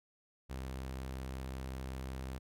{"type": "tone", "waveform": "sawtooth", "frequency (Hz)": 65.41, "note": "C2", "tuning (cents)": 0, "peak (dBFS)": -36, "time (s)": [0.49, 2.39], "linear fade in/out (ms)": 20, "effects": ["AAC 64 kbps"]}